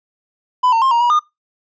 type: tone with pitch steps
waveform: triangle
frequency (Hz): 1001 / 910 / 1061 / 939 / 962 / 1218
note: B5 / A#5 / C6 / A#5 / B5 / D#6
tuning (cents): +23 / -42 / +24 / +12 / -46 / -37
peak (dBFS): -9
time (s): 0.63-1.194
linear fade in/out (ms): 10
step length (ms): 94
effects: noise-tail reverb RT60 0.2 s tail -20 dB re dry + resampled to 16000 Hz